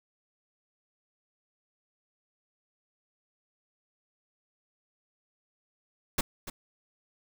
pink noise with echo, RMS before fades -26 dBFS, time 6.18-6.21 s, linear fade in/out 5 ms, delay 290 ms, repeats 1, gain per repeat -13 dB, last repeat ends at 6.5 s, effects none

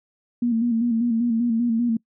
sine tone with vibrato, 233.1 Hz, A#3, in tune, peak -18 dBFS, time 0.42-1.97 s, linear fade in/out 5 ms, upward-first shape square, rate 5.1 Hz, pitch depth 51 cents each way, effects noise-tail reverb RT60 0.1 s tail -25 dB re dry

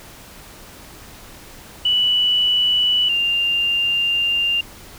sine tone pair in turn, 2960 / 2794 Hz, F#7 / F7, 0 / 0 cents, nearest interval minor second, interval 100 cents, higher first, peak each -14 / -16 dBFS, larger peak first, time 1.85-3.09 / 3.09-4.61 s, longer second, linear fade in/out 5 ms, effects pink hiss -41 dBFS RMS until 4.98 s

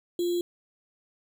sine tone with sample-and-hold, 349.2 Hz, F4, in tune, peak -24 dBFS, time 0.19-0.41 s, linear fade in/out 2 ms, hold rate 3675 Hz, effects none

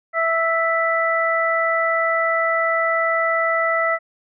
harmonic tone, 659.3 Hz, E5, in tune, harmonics 1 / 2 / 3, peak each -21 / -21 / -21 dBFS, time 0.13-3.99 s, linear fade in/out 50 ms, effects none

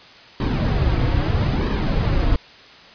brown noise with flanger, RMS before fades -19 dBFS, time 0.4-2.36 s, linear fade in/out 2 ms, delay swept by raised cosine 1.4 to 5.1 ms, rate 0.78 Hz, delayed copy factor -0.55, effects white hiss -44 dBFS RMS until 2.94 s + resampled to 11025 Hz

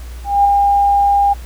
sine tone with ADSR envelope, 805 Hz, G5, 46 cents sharp, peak -6 dBFS, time 0.24-1.34 s, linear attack 210 ms, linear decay 3 ms, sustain -3 dB, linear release 17 ms, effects added 60 Hz sine -27 dBFS peak until 1.45 s + pink hiss -41 dBFS RMS until 1.45 s

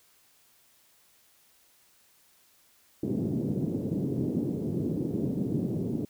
pink band-pass noise, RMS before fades -30 dBFS, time 3.03-6.05 s, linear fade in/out 2 ms, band 130 to 370 Hz, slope 24 dB/octave, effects white hiss -63 dBFS RMS until 6.09 s

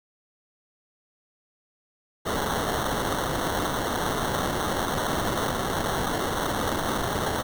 white noise with sample-and-hold, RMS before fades -27 dBFS, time 2.25-7.43 s, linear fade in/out 20 ms, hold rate 2450 Hz, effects none

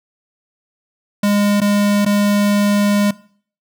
square tone with dropouts, 204.5 Hz, G#3, 26 cents flat, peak -13 dBFS, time 1.23-3.11 s, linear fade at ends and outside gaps 5 ms, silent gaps 1.604-1.615 / 2.05-2.061 s, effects noise-tail reverb RT60 0.5 s tail -20 dB re dry

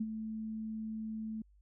sine tone with ADSR envelope, 219.3 Hz, A3, 6 cents flat, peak -30 dBFS, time 0-1.42 s, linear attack 9 ms, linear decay 44 ms, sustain -7 dB, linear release 4 ms, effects added 50 Hz sine -61 dBFS peak until 1.61 s

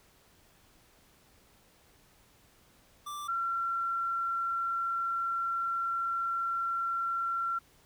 square / sine tone pair in turn, 1174.7 / 1362.6 Hz, D6 / F6, 0 / -43 cents, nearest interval minor third, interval 257 cents, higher second, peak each -38 / -29 dBFS, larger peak second, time 3.06-3.28 / 3.28-7.59 s, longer second, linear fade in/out 10 ms, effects pink hiss -63 dBFS RMS until 7.85 s

